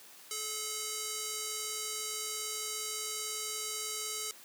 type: tone with band-pass filter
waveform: square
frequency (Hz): 430.6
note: A4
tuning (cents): -37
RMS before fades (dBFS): -38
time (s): 0.31-4.31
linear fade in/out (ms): 0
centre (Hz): 7700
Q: 1.4
effects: white hiss -54 dBFS RMS until 4.44 s + high-pass 200 Hz 12 dB/octave